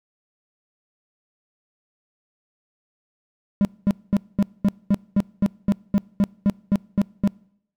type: tone bursts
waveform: triangle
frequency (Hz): 201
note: G3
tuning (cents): +44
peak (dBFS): -12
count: 15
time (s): 3.61-7.275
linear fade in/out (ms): 0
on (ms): 39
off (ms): 220
effects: noise-tail reverb RT60 0.7 s tail -25 dB re dry